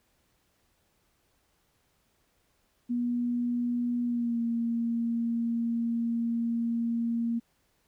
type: tone with pitch glide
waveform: sine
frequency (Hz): 241.5 to 232.6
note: B3 to A#3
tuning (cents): -39 to -4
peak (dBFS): -26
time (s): 2.89-7.4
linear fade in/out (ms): 20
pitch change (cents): -65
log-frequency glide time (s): 4.04-4.4
effects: pink hiss -71 dBFS RMS until 7.87 s